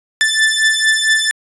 sawtooth beating tone pair, 1758 / 1762.4 Hz, A6 / A6, -2 / +2 cents, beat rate 4.4 Hz, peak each -11 dBFS, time 0.21-1.31 s, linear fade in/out 0 ms, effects resampled to 24000 Hz

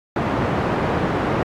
pink band-pass noise, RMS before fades -21 dBFS, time 0.16-1.43 s, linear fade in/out 2 ms, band 110 to 1300 Hz, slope 12 dB/octave, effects AAC 64 kbps

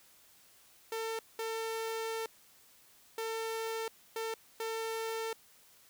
sawtooth tone bursts at uneven times, 449 Hz, A4, 35 cents sharp, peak -31 dBFS, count 5, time 0.92-1.19 / 1.39-2.26 / 3.18-3.88 / 4.16-4.34 / 4.6-5.33 s, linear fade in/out 2 ms, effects white hiss -62 dBFS RMS until 5.89 s

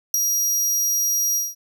sawtooth tone with ADSR envelope, 5730 Hz, F8, 44 cents sharp, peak -9 dBFS, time 0.14-1.55 s, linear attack 4 ms, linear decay 3 ms, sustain -7 dB, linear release 190 ms, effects none

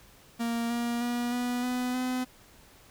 45% pulse tone with pitch steps, 233.1 / 237 / 241 / 245.1 / 249.3 / 253.5 Hz, A#3 / A#3 / B3 / B3 / B3 / B3, 0 / +29 / -42 / -13 / +16 / +45 cents, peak -28 dBFS, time 0.39-2.25 s, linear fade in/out 20 ms, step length 310 ms, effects pink hiss -56 dBFS RMS until 2.9 s

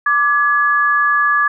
sine tone pair together, 1174.7 / 1691.4 Hz, D6 / G#6, 0 / +31 cents, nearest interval tritone, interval 631 cents, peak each -14 dBFS, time 0.06-1.48 s, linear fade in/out 5 ms, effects none

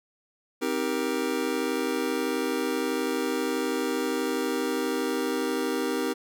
square chord, C minor seventh, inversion none, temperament just, 261.6 / 314 / 392.4 / 470.9 Hz, C4 / Eb4 / G4 / Bb4, 0 / +16 / +2 / +18 cents, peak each -32 dBFS, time 0.61-6.14 s, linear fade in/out 20 ms, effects none

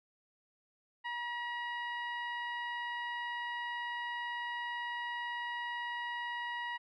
15% pulse tone with low-pass filter, 958 Hz, A#5, 47 cents sharp, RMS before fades -39 dBFS, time 1.04-6.78 s, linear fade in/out 20 ms, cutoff 2000 Hz, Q 1.3, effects none

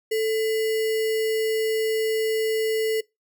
sine tone with sample-and-hold, 440 Hz, A4, in tune, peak -20 dBFS, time 0.11-3.01 s, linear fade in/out 10 ms, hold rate 2450 Hz, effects noise-tail reverb RT60 0.2 s tail -23 dB re dry

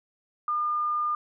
sine tone, 1209 Hz, D6, 50 cents sharp, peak -24 dBFS, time 0.48-1.15 s, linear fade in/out 2 ms, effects none

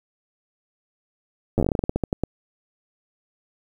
slowing click train, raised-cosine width 2 ms, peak -8 dBFS, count 17, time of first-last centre 1.58-2.236 s, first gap 9 ms, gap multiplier 1.18, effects 8-bit

